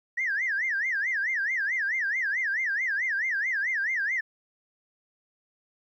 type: tone with vibrato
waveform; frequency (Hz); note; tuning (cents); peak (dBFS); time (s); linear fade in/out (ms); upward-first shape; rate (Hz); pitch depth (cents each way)
sine; 1826; A#6; -36; -24; 0.17-4.21; 10; sine; 4.6; 260
effects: tanh soft clip ceiling -20 dBFS + 11-bit